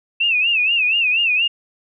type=tone with vibrato; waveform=sine; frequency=2637 Hz; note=E7; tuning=in tune; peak=-14 dBFS; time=0.2-1.48 s; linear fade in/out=10 ms; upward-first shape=sine; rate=4.2 Hz; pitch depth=130 cents each way; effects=none